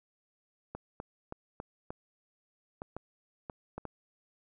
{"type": "clicks", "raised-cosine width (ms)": 1, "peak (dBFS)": -25, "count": 10, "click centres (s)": [0.75, 1.001, 1.324, 1.601, 1.905, 2.819, 2.966, 3.498, 3.78, 3.853], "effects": []}